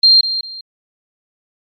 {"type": "tone with echo", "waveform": "sine", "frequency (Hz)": 4186, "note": "C8", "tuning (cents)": 0, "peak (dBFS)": -5, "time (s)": [0.03, 0.21], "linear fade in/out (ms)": 5, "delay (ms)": 200, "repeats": 2, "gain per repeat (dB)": -11, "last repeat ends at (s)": 0.61, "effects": ["MP3 32 kbps"]}